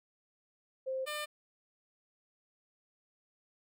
sine / 10% pulse tone pair in turn, 525 / 599.3 Hz, C5 / D5, +6 / +35 cents, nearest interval major second, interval 229 cents, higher second, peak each -33 / -28 dBFS, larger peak second, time 0.86-1.06 / 1.06-1.26 s, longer neither, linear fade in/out 20 ms, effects none

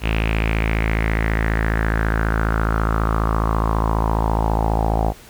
sawtooth tone with low-pass filter sweep, 54.7 Hz, A1, 9 cents flat, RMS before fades -19 dBFS, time 0.01-5.14 s, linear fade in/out 50 ms, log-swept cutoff 2700 to 750 Hz, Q 5.1, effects pink hiss -44 dBFS RMS until 5.29 s

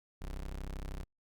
30% pulse tone, 32.84 Hz, C1, 7 cents sharp, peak -36 dBFS, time 0.21-1.04 s, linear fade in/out 10 ms, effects Opus 48 kbps

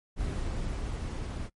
brown noise with level ramp, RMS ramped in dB -32 to -35 dBFS, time 0.16-1.5 s, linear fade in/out 50 ms, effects noise-tail reverb RT60 0.1 s tail -24 dB re dry + MP3 48 kbps

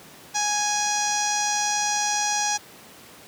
sawtooth tone with low-pass filter, 830.6 Hz, G#5, in tune, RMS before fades -24 dBFS, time 0.34-2.58 s, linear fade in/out 20 ms, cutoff 6200 Hz, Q 9.7, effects pink hiss -46 dBFS RMS until 3.27 s + high-pass 150 Hz 12 dB/octave

